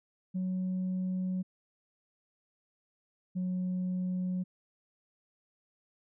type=tone pair in turn; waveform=sine; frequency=185 / 182.88 Hz; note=F#3 / F#3; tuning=0 / -20 cents; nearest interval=unison; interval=20 cents; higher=first; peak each=-28 dBFS; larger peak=neither; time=0.34-1.43 / 3.35-4.44 s; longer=neither; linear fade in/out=20 ms; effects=tanh soft clip ceiling -28 dBFS